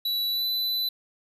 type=tone with pitch glide; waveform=square; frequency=3938 to 3995 Hz; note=B7 to B7; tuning=-6 to +19 cents; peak=-25 dBFS; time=0.05-0.89 s; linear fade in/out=5 ms; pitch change=+25 cents; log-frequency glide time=0.3-0.46 s; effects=none